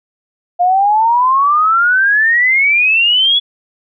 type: exponential sweep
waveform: sine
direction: up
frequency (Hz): 698.5 to 3420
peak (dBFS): -8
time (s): 0.59-3.4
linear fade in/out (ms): 20
effects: none